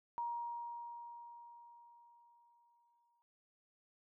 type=tone with exponential decay; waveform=sine; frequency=945 Hz; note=A#5; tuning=23 cents sharp; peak=-36 dBFS; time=0.18-3.22 s; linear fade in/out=0 ms; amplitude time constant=660 ms; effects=none